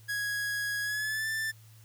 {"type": "tone with pitch glide", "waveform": "45% pulse", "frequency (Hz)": [1661.2, 1770.2], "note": ["G#6", "A6"], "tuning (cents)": [0, 10], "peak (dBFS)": -30, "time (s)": [0.08, 1.52], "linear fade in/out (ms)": 20, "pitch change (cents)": 110, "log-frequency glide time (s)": [0.82, 1.28], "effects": ["added 110 Hz sine -52 dBFS peak until 1.84 s", "white hiss -61 dBFS RMS until 1.84 s"]}